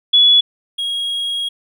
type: tone pair in turn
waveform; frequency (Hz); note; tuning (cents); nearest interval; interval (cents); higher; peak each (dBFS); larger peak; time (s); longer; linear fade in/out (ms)
sine / triangle; 3400 / 3290; G#7 / G#7; +40 / -17; minor second; 57; first; -7 / -17; first; 0.13-0.41 / 0.78-1.49; second; 10
effects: none